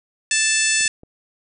harmonic tone, 880 Hz, A5, in tune, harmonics 2 / 3 / 4 / 5 / 6 / 7 / 8 / 9 / 10, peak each -23 / -22 / -28 / -28 / -27 / -26 / -27 / -23 / -27 dBFS, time 0.31-0.88 s, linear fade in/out 2 ms
clicks, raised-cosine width 2 ms, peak -29 dBFS, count 3, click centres 0.809 / 0.857 / 1.034 s
effects none

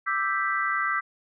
sine chord, E minor seventh, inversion third, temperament equal with one note detuned, 1178.1 / 1318.5 / 1568 / 1975.5 Hz, D6 / E6 / G6 / B6, +5 / 0 / 0 / 0 cents, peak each -29 dBFS, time 0.06-1.01 s, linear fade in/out 20 ms, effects none

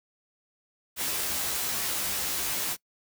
white noise with comb filter, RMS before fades -30 dBFS, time 0.96-2.77 s, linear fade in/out 50 ms, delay 15 ms, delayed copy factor +0.95, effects noise-tail reverb RT60 0.1 s tail -23 dB re dry

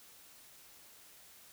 silence, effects white hiss -58 dBFS RMS until 1.52 s

